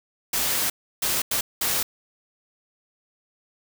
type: noise bursts at uneven times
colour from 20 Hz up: white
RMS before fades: -24 dBFS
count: 4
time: 0.33-0.7 / 1.02-1.22 / 1.31-1.41 / 1.61-1.83 s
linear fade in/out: 5 ms
effects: none